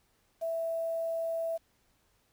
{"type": "tone with quantisation", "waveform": "sine", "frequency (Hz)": 659.3, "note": "E5", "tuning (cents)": 0, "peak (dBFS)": -30, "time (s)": [0.41, 1.58], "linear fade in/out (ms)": 20, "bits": 9, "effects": ["pink hiss -71 dBFS RMS until 2.32 s"]}